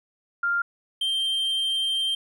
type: tone pair in turn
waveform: sine / triangle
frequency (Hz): 1396.9 / 3154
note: F6 / G7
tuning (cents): 0 / +10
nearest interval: octave + major second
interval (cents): 1410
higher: second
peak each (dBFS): -21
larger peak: neither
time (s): 0.43-0.62 / 1.01-2.15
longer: second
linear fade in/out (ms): 5
effects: none